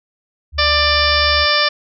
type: tone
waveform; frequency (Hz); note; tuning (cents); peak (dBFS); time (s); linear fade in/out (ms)
sine; 73.42; D2; 0; -22; 0.52-1.47; 50
type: harmonic tone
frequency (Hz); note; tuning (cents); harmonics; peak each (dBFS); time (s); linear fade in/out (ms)
592; D5; +14; 1 / 2 / 3 / 4 / 5 / 6 / 7 / 8 / 9; -21 / -19 / -19 / -21 / -24 / -21 / -28 / -20 / -21; 0.58-1.69; 10
effects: none